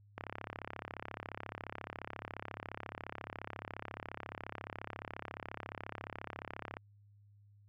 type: click train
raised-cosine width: 0.5 ms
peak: -26 dBFS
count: 227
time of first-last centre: 0.18-6.769 s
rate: 34.3 Hz
effects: added 102 Hz sine -60 dBFS peak until 7.68 s